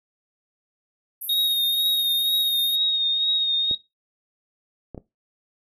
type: band-pass noise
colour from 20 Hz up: pink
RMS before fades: -33 dBFS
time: 1.21-2.76 s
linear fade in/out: 10 ms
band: 11000 to 13000 Hz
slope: 96 dB/octave
type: tone with vibrato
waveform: sine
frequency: 3729 Hz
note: A#7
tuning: in tune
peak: -19 dBFS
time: 1.29-3.75 s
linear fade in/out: 5 ms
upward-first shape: triangle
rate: 2.1 Hz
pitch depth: 32 cents each way
type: clicks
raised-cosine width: 2 ms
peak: -22 dBFS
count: 3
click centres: 3.712 / 4.947 / 4.978 s
effects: noise-tail reverb RT60 0.2 s tail -17 dB re dry